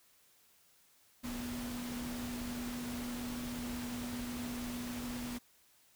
sine tone in noise, 243 Hz, B3, 28 cents flat, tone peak -39 dBFS, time 1.23-5.39 s, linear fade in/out 20 ms, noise pink, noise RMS -45 dBFS, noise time 1.23-5.39 s, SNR +3 dB, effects white hiss -67 dBFS RMS until 5.95 s

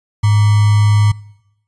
sine tone with sample-and-hold, 104.6 Hz, G#2, 13 cents sharp, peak -8 dBFS, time 0.23-1.12 s, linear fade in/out 10 ms, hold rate 1050 Hz, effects noise-tail reverb RT60 0.9 s tail -23 dB re dry + resampled to 22050 Hz

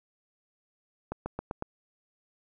accelerating click train, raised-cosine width 1 ms, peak -19 dBFS, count 5, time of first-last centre 1.12-1.624 s, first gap 140 ms, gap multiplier 0.93, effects none

